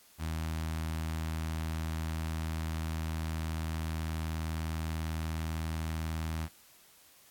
sawtooth tone with notch filter, 80.1 Hz, E2, 49 cents flat, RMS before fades -35 dBFS, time 0.18-6.49 s, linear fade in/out 50 ms, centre 460 Hz, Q 1.2, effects white hiss -60 dBFS RMS until 7.3 s + AAC 64 kbps

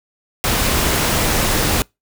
pink noise, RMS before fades -17 dBFS, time 0.44-1.82 s, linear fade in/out 0 ms, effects noise-tail reverb RT60 0.2 s tail -26 dB re dry

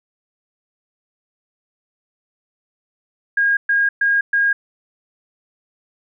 sine tone bursts, 1628 Hz, G#6, 35 cents flat, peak -13 dBFS, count 4, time 3.37-4.53 s, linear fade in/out 5 ms, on 200 ms, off 120 ms, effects none

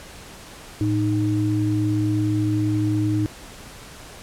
sine tone pair together, 110 / 308.9 Hz, A2 / D#4, 0 / -12 cents, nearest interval octave + tritone, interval 1788 cents, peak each -21 dBFS, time 0.81-3.26 s, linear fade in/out 0 ms, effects pink hiss -41 dBFS RMS until 4.22 s + low-pass 11000 Hz 12 dB/octave

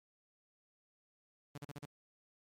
sawtooth tone bursts, 144.5 Hz, D3, 28 cents flat, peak -40 dBFS, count 5, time 1.55-1.855 s, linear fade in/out 5 ms, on 29 ms, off 40 ms, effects MP3 64 kbps

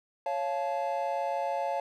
triangle chord, Db augmented, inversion none, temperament just, 554.4 / 693 / 866.2 Hz, Db5 / F5 / A5, 0 / -14 / -27 cents, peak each -31 dBFS, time 0.26-1.8 s, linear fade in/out 2 ms, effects none

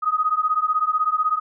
sine beating tone pair, 1244.5 / 1260.5 Hz, D#6 / D#6, 0 / +22 cents, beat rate 16 Hz, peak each -21 dBFS, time 0.02-1.4 s, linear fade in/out 20 ms, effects none

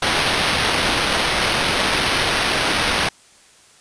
white noise with sample-and-hold, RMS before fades -19 dBFS, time 0.02-3.09 s, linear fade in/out 5 ms, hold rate 7350 Hz, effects white hiss -50 dBFS RMS until 3.8 s + resampled to 22050 Hz

